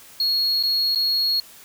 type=tone with dropouts; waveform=triangle; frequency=4314 Hz; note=C#8; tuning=48 cents flat; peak=-17 dBFS; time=0.2-1.4 s; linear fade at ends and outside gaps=2 ms; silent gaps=0.628-0.635 / 0.949-0.957 s; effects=white hiss -46 dBFS RMS until 1.64 s

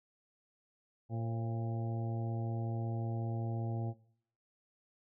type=harmonic tone with a mistuned harmonic; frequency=114.6 Hz; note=A#2; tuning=29 cents flat; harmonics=1 / 2 / 3 / 4 / 5 / 6 / 7; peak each=-35 / -43 / -46 / -52 / -51 / -50 / -51 dBFS; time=1.09-3.94 s; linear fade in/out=50 ms; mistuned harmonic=5; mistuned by=-74 cents; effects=noise-tail reverb RT60 0.6 s tail -18 dB re dry

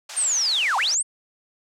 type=band-pass noise; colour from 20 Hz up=white; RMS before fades=-37 dBFS; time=0.09-0.95 s; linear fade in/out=5 ms; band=550 to 7700 Hz; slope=24 dB/octave
type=linear two-way sweep; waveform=sine; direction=down then up; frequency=8970 to 727 to 8970 Hz; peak=-19 dBFS; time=0.16-1.03 s; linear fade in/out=20 ms; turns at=0.77 s
effects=none

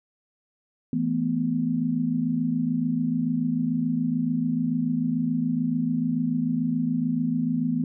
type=chord; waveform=sine; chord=E suspended fourth; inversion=none; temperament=equal; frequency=164.81 / 220 / 246.9 Hz; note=E3 / A3 / B3; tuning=0 / 0 / 0 cents; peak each=-28 / -29 / -24 dBFS; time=0.93-7.84 s; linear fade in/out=2 ms; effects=none

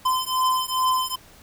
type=beating tone pair; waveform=square; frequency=1026 / 1028.4 Hz; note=C6 / C6; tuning=-34 / -30 cents; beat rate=2.4 Hz; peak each=-24 dBFS; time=0.05-1.16 s; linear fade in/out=10 ms; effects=pink hiss -50 dBFS RMS until 1.42 s

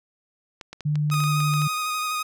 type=clicks; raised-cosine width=0.2 ms; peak=-20 dBFS; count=11; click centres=0.612 / 0.73 / 0.807 / 0.956 / 1.101 / 1.141 / 1.204 / 1.239 / 1.404 / 1.538 / 1.619 s
type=tone; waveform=sine; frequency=149.4 Hz; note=D3; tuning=30 cents sharp; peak=-20 dBFS; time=0.85-1.68 s; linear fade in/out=10 ms
type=tone with vibrato; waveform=sawtooth; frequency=1244.5 Hz; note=D#6; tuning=in tune; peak=-21 dBFS; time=1.11-2.23 s; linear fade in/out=10 ms; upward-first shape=square; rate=12 Hz; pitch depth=16 cents each way
effects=none

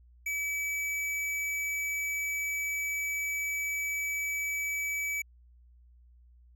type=tone; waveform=square; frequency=2292 Hz; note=D7; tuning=43 cents flat; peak=-31 dBFS; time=0.26-5.22 s; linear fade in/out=5 ms; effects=added 60 Hz sine -55 dBFS peak until 6.55 s

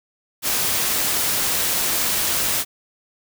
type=noise; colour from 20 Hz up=white; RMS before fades=-21 dBFS; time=0.42-2.65 s; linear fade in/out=50 ms; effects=none

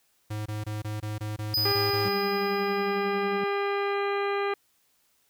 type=tone bursts; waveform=square; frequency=106.4 Hz; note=G#2; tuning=42 cents sharp; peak=-31 dBFS; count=10; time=0.3-2.089 s; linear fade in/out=10 ms; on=160 ms; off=21 ms
type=tone with exponential decay; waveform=square; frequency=4983 Hz; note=D#8; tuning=2 cents sharp; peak=-23 dBFS; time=1.54-3.94 s; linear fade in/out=2 ms; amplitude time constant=520 ms
type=harmonic tone; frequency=401.3 Hz; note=G4; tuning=41 cents sharp; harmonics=1 / 2 / 3 / 4 / 5 / 6 / 7 / 8 / 10; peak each=-27 / -33 / -33 / -38 / -38 / -39 / -48 / -47 / -48 dBFS; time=1.65-4.54 s; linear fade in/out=5 ms
type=tone with tremolo; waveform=triangle; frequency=196 Hz; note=G3; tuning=in tune; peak=-29 dBFS; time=2.05-3.44 s; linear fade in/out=2 ms; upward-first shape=sine; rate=11 Hz; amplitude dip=55%
effects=white hiss -68 dBFS RMS until 5.29 s

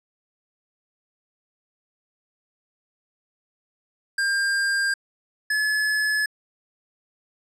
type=tone pair in turn; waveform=square; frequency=1600 / 1712.7 Hz; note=G6 / A6; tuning=+35 / -47 cents; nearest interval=minor second; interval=118 cents; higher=second; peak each=-21 dBFS; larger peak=neither; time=4.18-4.94 / 5.5-6.26 s; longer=neither; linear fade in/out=5 ms; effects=low-pass 10000 Hz 12 dB/octave

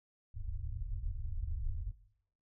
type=low-pass noise; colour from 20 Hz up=pink; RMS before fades=-38 dBFS; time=0.34-1.92 s; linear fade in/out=10 ms; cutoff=110 Hz; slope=96 dB/octave; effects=noise-tail reverb RT60 0.7 s tail -17 dB re dry

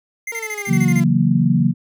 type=tone bursts; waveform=square; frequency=2093 Hz; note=C7; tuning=in tune; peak=-24 dBFS; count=10; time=0.27-1.003 s; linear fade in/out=5 ms; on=49 ms; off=27 ms
type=exponential sweep; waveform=sawtooth; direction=down; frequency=466.4 to 336.9 Hz; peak=-26 dBFS; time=0.32-1.04 s; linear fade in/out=2 ms
type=chord; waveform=sine; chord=F# dominant seventh; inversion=second; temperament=equal; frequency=138.59 / 164.81 / 185 / 233.1 Hz; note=C#3 / E3 / F#3 / A#3; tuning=0 / 0 / 0 / 0 cents; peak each=-18 dBFS; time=0.67-1.74 s; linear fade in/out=50 ms
effects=none

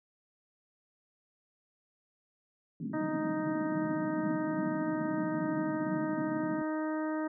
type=band-pass noise; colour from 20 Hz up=pink; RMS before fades=-38 dBFS; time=2.8-6.62 s; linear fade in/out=2 ms; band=150 to 300 Hz; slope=48 dB/octave
type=harmonic tone; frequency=311.1 Hz; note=D#4; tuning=in tune; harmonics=1 / 2 / 3 / 4 / 5 / 6; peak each=-32 / -38 / -42 / -44 / -46 / -48 dBFS; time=2.93-7.28 s; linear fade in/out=10 ms
effects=none

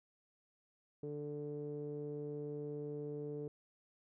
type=tone with low-pass filter; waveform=sawtooth; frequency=147.2 Hz; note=D3; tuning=4 cents sharp; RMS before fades=-43 dBFS; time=1.03-3.48 s; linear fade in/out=2 ms; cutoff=420 Hz; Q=6.8; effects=none

